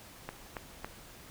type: click train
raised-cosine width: 0.5 ms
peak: -22 dBFS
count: 3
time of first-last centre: 0.29-0.846 s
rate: 3.6 Hz
effects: pink hiss -52 dBFS RMS until 1.3 s